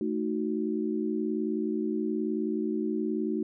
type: chord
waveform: sine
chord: D# diminished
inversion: second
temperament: equal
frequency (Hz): 220 / 311.1 / 370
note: A3 / D#4 / F#4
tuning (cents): 0 / 0 / 0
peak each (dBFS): -31 / -31 / -32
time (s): 0.01-3.43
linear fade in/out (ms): 2
effects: none